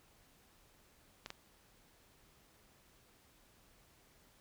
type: clicks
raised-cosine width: 0.2 ms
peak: -26 dBFS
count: 2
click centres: 1.261 / 1.304 s
effects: pink hiss -67 dBFS RMS until 4.4 s